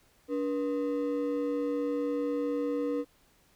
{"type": "ring-modulated tone", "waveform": "triangle", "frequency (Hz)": 385, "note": "G4", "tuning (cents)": -31, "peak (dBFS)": -23, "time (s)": [0.28, 3.05], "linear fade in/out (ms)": 50, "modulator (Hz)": 97.2, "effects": ["pink hiss -65 dBFS RMS until 3.55 s"]}